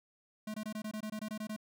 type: tone bursts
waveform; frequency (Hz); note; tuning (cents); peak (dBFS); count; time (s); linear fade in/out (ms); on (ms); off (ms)
square; 214.8; A3; -41; -38; 12; 0.47-1.564; 5; 71; 22
effects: none